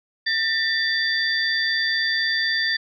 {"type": "tone cluster", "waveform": "sine", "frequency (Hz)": [1796, 1936, 3525, 4664], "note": ["A6", "B6", "A7", "D8"], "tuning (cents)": [35, -35, 2, -13], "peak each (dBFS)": [-22, -30, -28, -25], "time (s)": [0.26, 2.77], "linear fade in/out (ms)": 10, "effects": []}